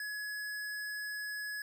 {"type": "tone", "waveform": "square", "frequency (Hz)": 1689, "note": "G#6", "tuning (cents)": 29, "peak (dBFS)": -38, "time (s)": [0, 1.62], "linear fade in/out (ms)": 2, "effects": []}